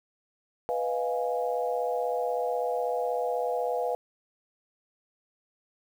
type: chord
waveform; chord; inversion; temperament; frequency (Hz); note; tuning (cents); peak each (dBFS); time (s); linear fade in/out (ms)
sine; F half-diminished seventh; second; equal; 493.9 / 622.3 / 698.5 / 830.6; Cb5 / Eb5 / F5 / Ab5; 0 / 0 / 0 / 0; -29 / -35 / -31 / -35; 0.69-3.95; 0
effects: 9-bit